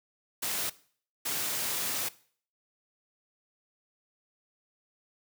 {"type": "noise bursts at uneven times", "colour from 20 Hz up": "white", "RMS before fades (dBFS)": -32, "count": 2, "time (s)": [[0.42, 0.7], [1.25, 2.09]], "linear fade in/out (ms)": 10, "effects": ["noise-tail reverb RT60 0.5 s tail -19 dB re dry", "high-pass 100 Hz 12 dB/octave"]}